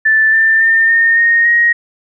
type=tone with pitch steps; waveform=sine; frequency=1760 / 1783.5 / 1807.4 / 1831.6 / 1856.1 / 1880.9 Hz; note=A6 / A6 / A6 / A#6 / A#6 / A#6; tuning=0 / +23 / +46 / -31 / -8 / +15 cents; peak=-7 dBFS; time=0.05-1.73 s; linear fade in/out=10 ms; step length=280 ms; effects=none